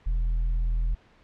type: tone with tanh clipping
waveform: triangle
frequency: 41.2 Hz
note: E1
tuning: in tune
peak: -23 dBFS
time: 0.06-0.95 s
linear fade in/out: 10 ms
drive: 8 dB
effects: pink hiss -58 dBFS RMS until 1.23 s + low-pass 3000 Hz 12 dB/octave